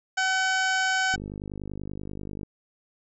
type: harmonic tone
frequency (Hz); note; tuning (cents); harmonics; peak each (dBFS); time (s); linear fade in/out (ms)
757; F#5; +39; 1 / 2 / 3 / 4 / 5 / 6 / 7 / 8 / 9 / 10; -28 / -24 / -35 / -34 / -43 / -39 / -37 / -46 / -37 / -43; 0.17-1.16; 10
type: click train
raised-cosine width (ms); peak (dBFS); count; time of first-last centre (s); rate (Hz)
3; -23; 66; 1.14-2.432; 50.3
effects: none